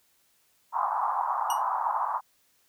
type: band-pass noise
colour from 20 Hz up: white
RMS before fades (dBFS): -28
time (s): 0.72-2.21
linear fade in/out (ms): 50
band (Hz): 800 to 1100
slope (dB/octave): 48
type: tone with exponential decay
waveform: 15% pulse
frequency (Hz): 2901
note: F#7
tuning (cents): -35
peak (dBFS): -22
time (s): 1.5-1.63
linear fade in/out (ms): 2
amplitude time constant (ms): 28
effects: white hiss -67 dBFS RMS until 2.68 s